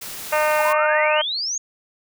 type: noise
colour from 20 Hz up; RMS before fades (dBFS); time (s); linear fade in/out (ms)
white; -33; 0.01-0.73; 10
type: harmonic tone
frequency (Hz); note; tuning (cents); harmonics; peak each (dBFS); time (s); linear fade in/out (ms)
304.8; D#4; -36; 2 / 3 / 4 / 5 / 6 / 7 / 8 / 9; -19 / -23 / -25 / -27 / -29 / -30 / -31 / -32; 0.32-1.22; 10
type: exponential sweep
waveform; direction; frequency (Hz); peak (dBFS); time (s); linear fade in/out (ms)
sine; up; 835 to 6750; -22; 0.59-1.58; 5
effects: none

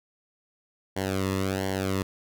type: tone with flanger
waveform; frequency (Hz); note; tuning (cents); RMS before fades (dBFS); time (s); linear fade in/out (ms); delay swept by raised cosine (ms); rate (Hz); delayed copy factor
sawtooth; 95.9; G2; -37; -28; 0.96-2.03; 10; 0.79 to 1.32; 1.4; -0.95
effects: none

